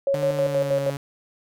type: tone with tremolo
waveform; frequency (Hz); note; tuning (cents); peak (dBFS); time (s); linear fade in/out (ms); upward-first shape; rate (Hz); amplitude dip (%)
sine; 552; C#5; -7; -18; 0.07-0.9; 2; square; 6.3; 60
type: tone with pitch glide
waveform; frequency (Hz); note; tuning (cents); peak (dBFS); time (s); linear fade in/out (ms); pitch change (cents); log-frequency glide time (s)
sawtooth; 147.9 to 140.41; D3 to C#3; +13 to +23; -24; 0.14-0.97; 2; -90; 0.33-0.79
effects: none